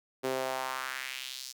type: tone with high-pass filter sweep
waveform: sawtooth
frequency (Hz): 130.81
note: C3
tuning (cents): 0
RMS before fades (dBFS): -36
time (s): 0.23-1.53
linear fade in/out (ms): 20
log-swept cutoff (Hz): 370 to 5500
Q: 2.1
effects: none